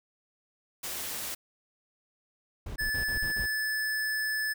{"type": "noise", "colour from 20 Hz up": "white", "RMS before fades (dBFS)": -36, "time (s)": [0.83, 1.35], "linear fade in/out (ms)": 10}
{"type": "noise bursts", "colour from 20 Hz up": "brown", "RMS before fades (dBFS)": -37, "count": 6, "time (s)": [2.66, 3.46], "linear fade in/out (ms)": 5, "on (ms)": 100, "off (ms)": 40}
{"type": "tone", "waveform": "square", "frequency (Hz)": 1735, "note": "A6", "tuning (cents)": -25, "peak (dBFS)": -29, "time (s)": [2.78, 4.54], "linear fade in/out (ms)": 20}
{"effects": []}